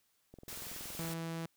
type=click train; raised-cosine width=2 ms; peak=-38 dBFS; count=17; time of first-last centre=0.34-1.091 s; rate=21.3 Hz
type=noise; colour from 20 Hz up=white; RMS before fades=-45 dBFS; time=0.48-1.14 s; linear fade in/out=5 ms
type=tone; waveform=sawtooth; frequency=164.81 Hz; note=E3; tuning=in tune; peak=-34 dBFS; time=0.99-1.46 s; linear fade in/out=2 ms
effects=white hiss -75 dBFS RMS until 1.56 s